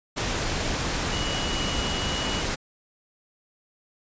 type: tone in noise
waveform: sine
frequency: 2921 Hz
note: F#7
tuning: 23 cents flat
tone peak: -32 dBFS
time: 1.11-2.42 s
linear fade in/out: 20 ms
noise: pink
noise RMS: -27 dBFS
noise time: 0.16-2.56 s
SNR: -8 dB
effects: resampled to 16000 Hz